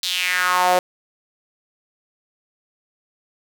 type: tone with high-pass filter sweep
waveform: sawtooth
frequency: 181.3 Hz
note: F#3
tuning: 35 cents flat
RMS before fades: -19 dBFS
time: 0.03-0.79 s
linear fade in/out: 2 ms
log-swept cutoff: 4100 to 570 Hz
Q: 3.7
effects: none